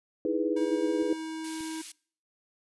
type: chord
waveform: sine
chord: E major seventh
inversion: third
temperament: equal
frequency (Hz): 311.1 / 329.6 / 415.3 / 493.9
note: D#4 / E4 / G#4 / B4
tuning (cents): 0 / 0 / 0 / 0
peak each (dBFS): -31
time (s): 0.25-1.13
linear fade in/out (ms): 2
type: tone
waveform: square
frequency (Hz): 319.1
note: D#4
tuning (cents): +44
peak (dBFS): -35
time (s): 0.56-1.82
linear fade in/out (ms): 10
type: clicks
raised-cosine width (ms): 3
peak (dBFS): -44 / -38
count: 2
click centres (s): 1.024 / 1.607
type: high-pass noise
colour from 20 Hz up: white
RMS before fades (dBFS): -42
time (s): 1.44-1.92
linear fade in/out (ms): 5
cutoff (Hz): 2300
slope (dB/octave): 12
effects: noise-tail reverb RT60 0.5 s tail -24 dB re dry + resampled to 24000 Hz

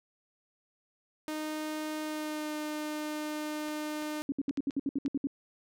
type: tone with pitch glide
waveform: sawtooth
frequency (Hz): 308.1 to 303.3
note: D#4 to D#4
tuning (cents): -17 to -44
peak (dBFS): -30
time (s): 1.28-4.22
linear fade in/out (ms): 0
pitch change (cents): -27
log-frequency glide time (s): 2.02-2.55
type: clicks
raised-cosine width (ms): 0.2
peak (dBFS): -28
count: 6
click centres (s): 3.684 / 4.024 / 4.494 / 4.573 / 4.708 / 5.061
type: tone bursts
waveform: sine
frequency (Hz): 277.2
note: C#4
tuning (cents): 0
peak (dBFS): -27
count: 11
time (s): 4.29-5.271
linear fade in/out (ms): 2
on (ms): 31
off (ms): 64
effects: none

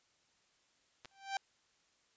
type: clicks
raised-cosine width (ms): 0.2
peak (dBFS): -33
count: 2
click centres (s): 1.048 / 1.056
type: tone with exponential growth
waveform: sawtooth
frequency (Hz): 783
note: G5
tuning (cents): -2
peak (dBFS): -28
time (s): 1.11-1.37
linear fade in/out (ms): 2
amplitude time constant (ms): 55
effects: white hiss -73 dBFS RMS until 2.16 s + resampled to 16000 Hz

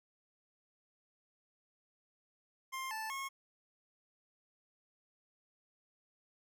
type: tone with pitch steps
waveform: 25% pulse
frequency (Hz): 1056 / 878 / 1087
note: C6 / A5 / C#6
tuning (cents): +16 / -4 / -34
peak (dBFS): -35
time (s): 2.72-3.29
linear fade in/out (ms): 20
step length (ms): 190
effects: none

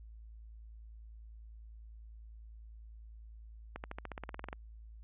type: accelerating click train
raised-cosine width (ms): 0.5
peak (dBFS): -26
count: 14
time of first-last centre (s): 3.76-4.529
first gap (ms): 79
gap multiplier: 0.95
effects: added 55 Hz sine -49 dBFS peak until 5.03 s + resampled to 8000 Hz

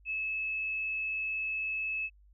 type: tone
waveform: sine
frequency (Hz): 2598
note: E7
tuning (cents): -26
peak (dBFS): -31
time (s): 0.05-2.1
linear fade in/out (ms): 50
effects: added 50 Hz sine -57 dBFS peak until 2.33 s

